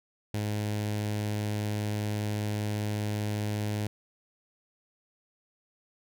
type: tone with notch filter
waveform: sawtooth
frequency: 105.1 Hz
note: G#2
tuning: 21 cents sharp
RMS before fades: -31 dBFS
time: 0.34-3.87 s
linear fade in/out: 0 ms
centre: 1200 Hz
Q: 1.8
effects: none